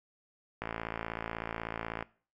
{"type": "click train", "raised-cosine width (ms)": 0.5, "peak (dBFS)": -20, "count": 80, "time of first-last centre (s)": [0.62, 2.026], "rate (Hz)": 56.2, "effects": ["noise-tail reverb RT60 0.4 s tail -20 dB re dry"]}